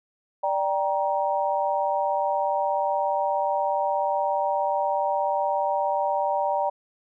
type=chord; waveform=sine; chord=G minor; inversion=second; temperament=just; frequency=588 / 784 / 940.8 Hz; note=D5 / G5 / Bb5; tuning=+2 / 0 / +16 cents; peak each=-26 dBFS; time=0.43-6.7 s; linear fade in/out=10 ms; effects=none